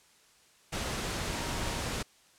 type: tone in noise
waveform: sine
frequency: 939 Hz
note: A#5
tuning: 12 cents sharp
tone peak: -45 dBFS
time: 1.33-1.82 s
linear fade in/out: 10 ms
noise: pink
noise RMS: -34 dBFS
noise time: 0.72-2.03 s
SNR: -14 dB
effects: white hiss -62 dBFS RMS until 2.38 s + low-pass 9000 Hz 12 dB/octave